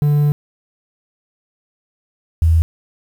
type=tone pair in turn; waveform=triangle / sine; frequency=146.83 / 81.72 Hz; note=D3 / E2; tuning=0 / -14 cents; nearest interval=minor seventh; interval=1014 cents; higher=first; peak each=-9 dBFS; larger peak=neither; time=0.02-0.32 / 2.42-2.62 s; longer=first; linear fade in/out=0 ms; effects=7-bit